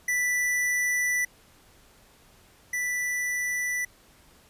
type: tone pair in turn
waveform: square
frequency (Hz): 1975.5 / 1975.5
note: B6 / B6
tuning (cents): 0 / 0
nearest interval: unison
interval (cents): 0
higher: neither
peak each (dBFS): -24 / -27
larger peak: first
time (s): 0.08-1.25 / 2.73-3.85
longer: first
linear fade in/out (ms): 5
effects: pink hiss -57 dBFS RMS until 4.49 s + resampled to 32000 Hz